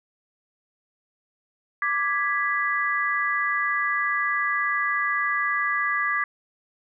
sine chord, G# diminished, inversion second, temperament equal, 1174.7 / 1661.2 / 1975.5 Hz, D6 / G#6 / B6, 0 / 0 / 0 cents, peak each -26 dBFS, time 1.82-6.24 s, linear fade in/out 2 ms, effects none

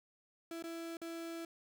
35% pulse tone with dropouts, 332.4 Hz, E4, 15 cents sharp, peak -40 dBFS, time 0.51-1.45 s, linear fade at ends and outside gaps 2 ms, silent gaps 0.625-0.639 / 0.97-1.016 s, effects none

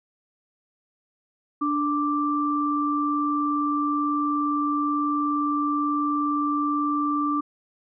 sine tone pair together, 293.7 / 1174.8 Hz, D4 / D6, 0 / 0 cents, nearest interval 2 octaves, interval 2400 cents, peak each -24 dBFS, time 1.61-7.41 s, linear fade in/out 10 ms, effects none

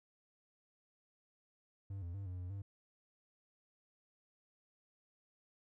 triangle tone with pitch steps, 98.1 / 86.1 / 98.9 / 90.8 / 89.7 / 99.1 Hz, G2 / F2 / G2 / F#2 / F2 / G2, +2 / -24 / +16 / -32 / +47 / +19 cents, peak -39 dBFS, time 1.9-2.62 s, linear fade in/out 5 ms, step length 120 ms, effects none

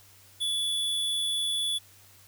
square tone, 3436 Hz, A7, 42 cents flat, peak -27 dBFS, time 0.4-1.79 s, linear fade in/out 20 ms, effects added 97 Hz sine -60 dBFS peak until 2.27 s + white hiss -56 dBFS RMS until 2.27 s

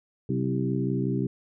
harmonic tone with a mistuned harmonic, 65.41 Hz, C2, in tune, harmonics 2 / 3 / 4 / 5 / 6, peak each -28 / -30 / -31 / -32 / -33 dBFS, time 0.29-1.27 s, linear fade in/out 5 ms, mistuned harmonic 3, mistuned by -59 cents, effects none

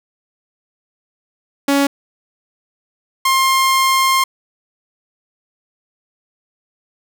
sawtooth tone pair in turn, 280 / 1061.4 Hz, C#4 / C6, +18 / +24 cents, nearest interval octave + major seventh, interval 2306 cents, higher second, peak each -8 dBFS, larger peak neither, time 1.68-1.87 / 3.25-4.24 s, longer second, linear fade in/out 5 ms, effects none

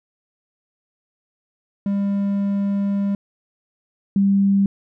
triangle / sine tone pair in turn, 199.7 / 197.52 Hz, G3 / G3, +32 / +13 cents, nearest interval unison, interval 19 cents, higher first, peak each -16 / -13 dBFS, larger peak second, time 1.86-3.15 / 4.16-4.66 s, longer first, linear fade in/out 2 ms, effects none

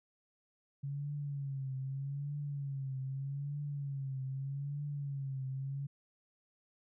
sine tone with vibrato, 138.8 Hz, C#3, 3 cents sharp, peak -36 dBFS, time 0.83-5.87 s, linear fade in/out 10 ms, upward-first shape triangle, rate 0.81 Hz, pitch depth 93 cents each way, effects none

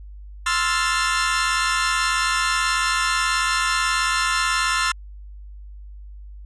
sawtooth chord, F major seventh, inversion second, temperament equal, 1046.5 / 1318.5 / 1396.9 / 1760 Hz, C6 / E6 / F6 / A6, 0 / 0 / 0 / 0 cents, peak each -21 dBFS, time 0.46-4.92 s, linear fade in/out 5 ms, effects added 50 Hz sine -36 dBFS peak until 6.45 s + resampled to 22050 Hz

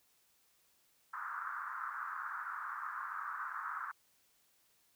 pink band-pass noise, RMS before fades -42 dBFS, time 1.13-3.92 s, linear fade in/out 10 ms, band 1100 to 1500 Hz, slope 48 dB/octave, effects white hiss -72 dBFS RMS until 4.95 s

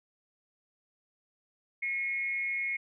sine tone with amplitude modulation, 2173 Hz, C#7, 35 cents flat, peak -27 dBFS, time 1.82-2.77 s, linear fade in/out 10 ms, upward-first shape sine, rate 248 Hz, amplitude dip 55%, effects none

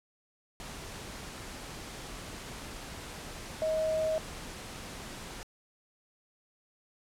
sine tone in noise, 632 Hz, D#5, 27 cents sharp, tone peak -27 dBFS, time 3.62-4.18 s, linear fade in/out 0 ms, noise pink, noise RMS -43 dBFS, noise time 0.6-5.43 s, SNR +13 dB, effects low-pass 10000 Hz 12 dB/octave

